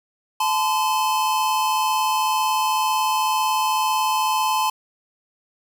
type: tone pair together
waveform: square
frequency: 864 / 1026 Hz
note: A5 / C6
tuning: -32 / -34 cents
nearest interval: minor third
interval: 298 cents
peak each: -22 dBFS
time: 0.4-4.7 s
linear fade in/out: 5 ms
effects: none